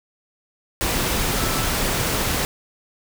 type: tone in noise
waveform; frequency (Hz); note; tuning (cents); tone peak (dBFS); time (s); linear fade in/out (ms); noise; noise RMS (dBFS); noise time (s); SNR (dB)
sine; 1318.5; E6; 0; -32; 1.37-1.7; 0; pink; -22; 0.81-2.45; -13
effects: none